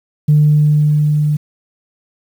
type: tone with level ramp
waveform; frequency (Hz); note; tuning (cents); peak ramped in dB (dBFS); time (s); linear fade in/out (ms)
sine; 150; D3; +37; -5 to -11; 0.28-1.37; 10
effects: tanh soft clip ceiling -2 dBFS + 7-bit